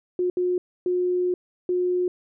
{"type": "tone bursts at uneven times", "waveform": "sine", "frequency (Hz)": 360, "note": "F#4", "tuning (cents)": -47, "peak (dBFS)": -20, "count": 4, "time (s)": [[0.19, 0.3], [0.37, 0.58], [0.86, 1.34], [1.69, 2.08]], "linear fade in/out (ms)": 2, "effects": []}